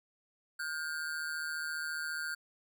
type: ring-modulated tone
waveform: square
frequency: 1500 Hz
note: F#6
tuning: 23 cents sharp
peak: -33 dBFS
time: 0.59-2.35 s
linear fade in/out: 10 ms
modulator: 77.3 Hz
effects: none